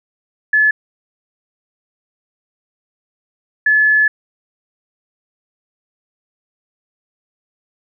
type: tone bursts at uneven times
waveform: sine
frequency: 1720 Hz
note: A6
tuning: 40 cents flat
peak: -9 dBFS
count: 2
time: 0.53-0.71 / 3.66-4.08 s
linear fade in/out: 5 ms
effects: none